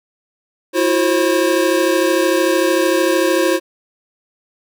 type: tone cluster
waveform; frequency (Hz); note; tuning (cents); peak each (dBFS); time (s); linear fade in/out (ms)
square; 329.5 / 362.8 / 534; E4 / F#4 / C5; -1 / -34 / +35; -18; 0.73-3.6; 50
effects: none